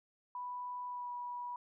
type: tone with pitch glide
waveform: sine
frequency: 987.8 to 975.3 Hz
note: B5 to B5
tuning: 0 to -22 cents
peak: -39 dBFS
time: 0.35-1.56 s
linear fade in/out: 2 ms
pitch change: -22 cents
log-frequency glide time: 0.87-1.1 s
effects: none